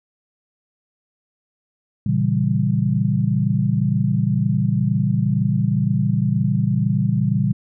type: chord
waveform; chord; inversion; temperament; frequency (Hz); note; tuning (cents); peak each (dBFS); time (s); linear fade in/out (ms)
sine; A# diminished seventh; none; equal; 116.54 / 138.59 / 164.81 / 196; A#2 / C#3 / E3 / G3; 0 / 0 / 0 / 0; -21 / -21 / -23 / -21; 2.06-7.53; 5
effects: none